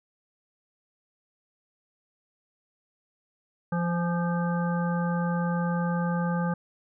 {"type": "harmonic tone with a mistuned harmonic", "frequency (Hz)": 173.1, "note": "F3", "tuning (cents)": -15, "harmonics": [1, 3, 5, 7, 9], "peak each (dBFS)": [-25, -34, -35, -37, -38], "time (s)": [3.72, 6.54], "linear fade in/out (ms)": 5, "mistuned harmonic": 5, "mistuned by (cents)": -33, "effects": []}